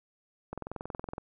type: click train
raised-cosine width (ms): 1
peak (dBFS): -23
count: 15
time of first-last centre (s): 0.53-1.181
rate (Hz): 21.5
effects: none